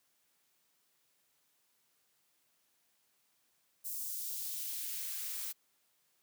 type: noise with high-pass filter sweep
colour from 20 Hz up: blue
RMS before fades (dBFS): -40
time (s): 3.84-5.53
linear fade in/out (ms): 20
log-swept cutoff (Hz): 7700 to 980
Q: 0.9
effects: white hiss -75 dBFS RMS until 6.22 s + high-pass 100 Hz 12 dB/octave